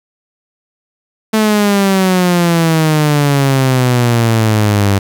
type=exponential sweep; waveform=sawtooth; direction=down; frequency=220 to 97.8 Hz; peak=-5 dBFS; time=1.33-4.99 s; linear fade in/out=10 ms; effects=7-bit